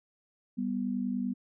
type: tone pair together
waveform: sine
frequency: 196 / 246.2 Hz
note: G3 / B3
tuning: 0 / -5 cents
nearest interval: major third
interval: 395 cents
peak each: -33 / -31 dBFS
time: 0.57-1.34 s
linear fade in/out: 20 ms
effects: none